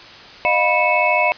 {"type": "tone cluster", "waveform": "sine", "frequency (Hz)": [614, 707, 981, 2200, 2605], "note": ["D#5", "F5", "B5", "C#7", "E7"], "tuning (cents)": [-23, 21, -12, -14, -21], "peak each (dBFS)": -20, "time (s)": [0.45, 1.32], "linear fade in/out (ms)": 0, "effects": ["white hiss -39 dBFS RMS until 1.37 s", "resampled to 11025 Hz"]}